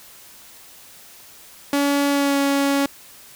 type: tone with pitch glide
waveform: sawtooth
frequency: 283.4 to 279.2 Hz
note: C#4 to C#4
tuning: +38 to +13 cents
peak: -13 dBFS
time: 1.73-2.86 s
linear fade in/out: 2 ms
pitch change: -25 cents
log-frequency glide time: 2.1-2.38 s
effects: white hiss -45 dBFS RMS until 3.35 s